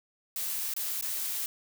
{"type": "noise with dropouts", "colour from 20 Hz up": "blue", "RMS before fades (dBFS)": -33, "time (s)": [0.36, 1.46], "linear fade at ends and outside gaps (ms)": 1, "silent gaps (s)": [[0.738, 0.764], [1.011, 1.024]], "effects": []}